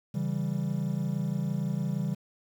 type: chord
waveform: triangle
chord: C# diminished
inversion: none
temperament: equal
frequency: 138.59 / 164.81 / 196 Hz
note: C#3 / E3 / G3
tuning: 0 / 0 / 0 cents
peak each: -30 dBFS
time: 0.14-2.15 s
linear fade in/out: 10 ms
effects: 9-bit